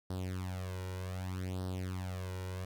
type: tone with flanger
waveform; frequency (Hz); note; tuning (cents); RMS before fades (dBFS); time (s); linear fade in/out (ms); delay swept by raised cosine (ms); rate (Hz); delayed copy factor
sawtooth; 92.5; F#2; 0; -39; 0.1-2.65; 5; 0.21 to 2.11; 0.65; +0.8
effects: 12-bit